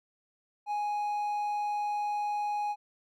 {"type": "tone", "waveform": "triangle", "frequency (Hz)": 830.6, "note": "G#5", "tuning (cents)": 0, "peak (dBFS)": -27, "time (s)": [0.66, 2.76], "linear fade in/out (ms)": 50, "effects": []}